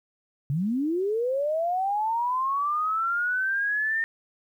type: linear sweep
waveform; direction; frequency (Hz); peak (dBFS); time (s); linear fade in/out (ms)
sine; up; 130.81 to 1826; -23; 0.5-4.04; 0
effects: 10-bit